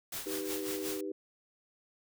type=noise with tremolo; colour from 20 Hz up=white; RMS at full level=-38 dBFS; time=0.12-1.01 s; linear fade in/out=5 ms; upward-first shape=sine; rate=5.5 Hz; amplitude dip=65%
type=chord; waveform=sine; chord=Eb augmented; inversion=none; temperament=equal; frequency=311.1 / 392 / 493.9 Hz; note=Eb4 / G4 / B4; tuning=0 / 0 / 0 cents; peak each=-39 / -38 / -43 dBFS; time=0.26-1.12 s; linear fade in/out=5 ms
effects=none